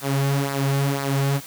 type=tone with flanger; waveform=sawtooth; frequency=138.59 Hz; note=C#3; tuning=in tune; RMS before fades=-22 dBFS; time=0.01-1.41 s; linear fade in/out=50 ms; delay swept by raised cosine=0.31 to 4.21 ms; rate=2 Hz; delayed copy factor=-0.65; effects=white hiss -40 dBFS RMS until 1.46 s